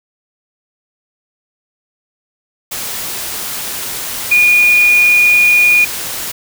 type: tone in noise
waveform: sine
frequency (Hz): 2442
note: D#7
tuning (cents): -33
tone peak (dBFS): -6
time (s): 4.31-5.85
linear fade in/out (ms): 10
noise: white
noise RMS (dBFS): -22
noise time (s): 2.71-6.32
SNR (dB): +13
effects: none